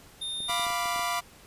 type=tone; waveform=square; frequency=3639 Hz; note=A#7; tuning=42 cents flat; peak=-32 dBFS; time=0.21-0.66 s; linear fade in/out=10 ms
type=clicks; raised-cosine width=2 ms; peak=-32 dBFS; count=8; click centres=0.404 / 0.496 / 0.596 / 0.667 / 0.704 / 0.857 / 0.961 / 0.994 s
type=chord; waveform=sawtooth; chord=B diminished; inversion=second; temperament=equal; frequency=698.5 / 987.8 / 1174.7 Hz; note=F5 / B5 / D6; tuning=0 / 0 / 0 cents; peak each=-28 dBFS; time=0.48-1.21 s; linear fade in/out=20 ms
effects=pink hiss -53 dBFS RMS until 1.46 s + resampled to 32000 Hz